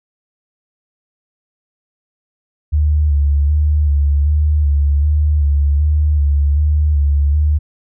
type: tone with vibrato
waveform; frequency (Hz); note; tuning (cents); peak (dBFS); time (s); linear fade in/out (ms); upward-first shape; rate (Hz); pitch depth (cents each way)
sine; 73.42; D2; 0; -10; 2.72-7.59; 20; square; 1.3; 40
effects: none